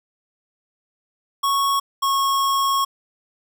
square tone pair in turn, 1106 / 1095.2 Hz, C#6 / C#6, -4 / -21 cents, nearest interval unison, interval 17 cents, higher first, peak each -18 dBFS, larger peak neither, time 1.43-1.8 / 2.02-2.85 s, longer second, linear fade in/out 10 ms, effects none

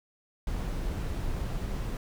brown noise, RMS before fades -32 dBFS, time 0.47-1.97 s, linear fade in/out 2 ms, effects none

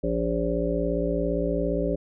harmonic tone, 57.4 Hz, A#1, 26 cents flat, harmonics 1 / 3 / 5 / 7 / 9 / 10, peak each -30 / -30 / -30 / -30 / -30 / -30 dBFS, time 0.03-1.96 s, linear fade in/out 10 ms, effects none

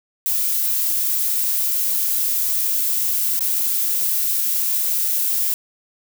violet noise with dropouts, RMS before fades -20 dBFS, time 0.26-5.54 s, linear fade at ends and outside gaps 0 ms, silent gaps 3.392-3.407 s, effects none

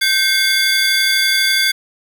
square tone cluster, 1558 / 2153 / 3447 / 4706 Hz, G6 / C7 / A7 / D8, -11 / +49 / -36 / +3 cents, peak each -19 dBFS, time 0.01-1.72 s, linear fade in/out 10 ms, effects none

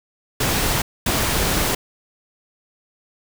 pink noise bursts at uneven times, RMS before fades -20 dBFS, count 2, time 0.4-0.82 / 1.06-1.75 s, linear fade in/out 5 ms, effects none

